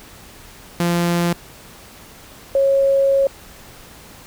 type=tone pair in turn; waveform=sawtooth / sine; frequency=172.5 / 547.7 Hz; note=F3 / C#5; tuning=-21 / -21 cents; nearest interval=octave + minor sixth; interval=2000 cents; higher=second; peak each=-12 dBFS; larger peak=neither; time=0.8-1.33 / 2.55-3.27 s; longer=second; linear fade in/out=2 ms; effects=pink hiss -42 dBFS RMS until 4.26 s